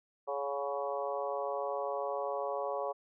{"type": "harmonic tone with a mistuned harmonic", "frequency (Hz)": 140, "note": "C#3", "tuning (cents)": 18, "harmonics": [3, 4, 5, 6, 7, 8], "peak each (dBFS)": [-40, -36, -40, -43, -42, -42], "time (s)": [0.27, 2.93], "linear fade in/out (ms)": 20, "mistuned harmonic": 5, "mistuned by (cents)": 31, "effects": []}